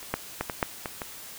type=clicks; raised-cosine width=0.5 ms; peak=-28 / -10 / -12 / -14 / -8 / -16 / -17 dBFS; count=7; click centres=0.029 / 0.14 / 0.41 / 0.498 / 0.628 / 0.858 / 1.018 s; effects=white hiss -43 dBFS RMS until 1.38 s